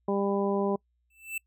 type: harmonic tone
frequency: 199.2 Hz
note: G3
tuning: 28 cents sharp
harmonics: 1 / 2 / 3 / 4 / 5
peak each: -29 / -28 / -33 / -36 / -36 dBFS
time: 0.08-0.76 s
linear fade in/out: 5 ms
type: tone with exponential growth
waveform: square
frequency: 2652 Hz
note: E7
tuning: 10 cents sharp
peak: -29 dBFS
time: 1.1-1.38 s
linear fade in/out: 5 ms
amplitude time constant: 60 ms
effects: noise-tail reverb RT60 0.1 s tail -26 dB re dry + added 60 Hz sine -70 dBFS peak until 1.46 s